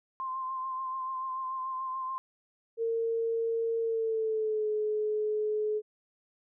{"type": "tone with vibrato", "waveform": "sine", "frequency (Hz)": 1046.5, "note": "C6", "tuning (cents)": 0, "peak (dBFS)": -32, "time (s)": [0.2, 2.18], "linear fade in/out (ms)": 0, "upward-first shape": "triangle", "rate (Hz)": 6.9, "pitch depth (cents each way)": 31}
{"type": "tone with pitch glide", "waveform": "sine", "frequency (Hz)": [456.8, 426.2], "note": ["A#4", "G#4"], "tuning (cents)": [-35, 45], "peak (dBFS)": -27, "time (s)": [2.77, 5.82], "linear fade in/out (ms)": 50, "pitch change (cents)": -120, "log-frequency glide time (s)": [3.81, 4.68]}
{"effects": []}